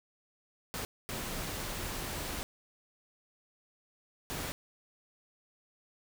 pink noise bursts at uneven times, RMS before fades -38 dBFS, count 3, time 0.74-0.85 / 1.09-2.43 / 4.3-4.52 s, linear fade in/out 0 ms, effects none

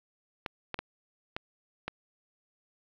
clicks, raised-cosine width 0.3 ms, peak -17 dBFS, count 5, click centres 0.462 / 0.743 / 0.79 / 1.365 / 1.88 s, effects low-pass 4000 Hz 12 dB/octave + 9-bit

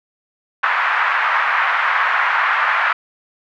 white band-pass noise, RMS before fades -17 dBFS, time 0.63-2.93 s, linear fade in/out 5 ms, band 940 to 1800 Hz, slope 24 dB/octave, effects none

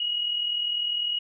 sine tone pair together, 2892 / 2932 Hz, F#7 / F#7, -40 / -16 cents, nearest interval unison, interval 24 cents, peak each -25 / -34 dBFS, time 0-1.19 s, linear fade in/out 5 ms, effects none

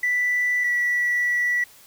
triangle tone pair in turn, 1975.5 / 1950.6 Hz, B6 / B6, 0 / -22 cents, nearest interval unison, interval 22 cents, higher first, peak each -16 dBFS, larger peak neither, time 0.03-0.64 / 0.64-1.64 s, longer second, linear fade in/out 5 ms, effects tanh soft clip ceiling -16 dBFS + white hiss -50 dBFS RMS until 1.86 s

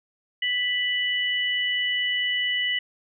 sine tone pair together, 1975.5 / 2960 Hz, B6 / F#7, 0 / 0 cents, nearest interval perfect fifth, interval 700 cents, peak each -25 dBFS, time 0.42-2.79 s, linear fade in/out 5 ms, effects none

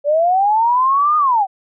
sine linear two-way sweep, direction up then down, 565 to 1237 to 736 Hz, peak -11 dBFS, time 0.04-1.47 s, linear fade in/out 50 ms, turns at 1.17 s, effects none

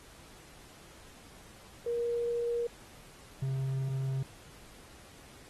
sine / triangle tone pair in turn, 473.2 / 133.67 Hz, A#4 / C3, +26 / +37 cents, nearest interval octave + minor seventh, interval 2189 cents, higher first, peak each -29 / -28 dBFS, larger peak second, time 1.86-2.67 / 3.42-4.23 s, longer neither, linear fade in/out 5 ms, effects pink hiss -55 dBFS RMS until 5.49 s + AAC 32 kbps

